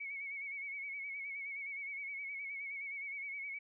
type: tone with vibrato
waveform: sine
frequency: 2229 Hz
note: C#7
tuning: 9 cents sharp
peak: -40 dBFS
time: 0-3.59 s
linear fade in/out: 10 ms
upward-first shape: sine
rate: 9.6 Hz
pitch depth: 52 cents each way
effects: none